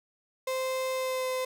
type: tone with pitch glide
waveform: 35% pulse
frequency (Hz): 520 to 514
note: C5 to C5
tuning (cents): -11 to -31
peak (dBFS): -27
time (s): 0.47-1.45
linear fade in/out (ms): 5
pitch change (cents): -20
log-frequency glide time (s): 0.93-1.28
effects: none